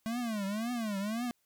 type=tone with vibrato; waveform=square; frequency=218.8 Hz; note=A3; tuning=9 cents flat; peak=-33 dBFS; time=0.06-1.31 s; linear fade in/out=0 ms; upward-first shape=triangle; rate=1.9 Hz; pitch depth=230 cents each way; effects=white hiss -75 dBFS RMS until 1.45 s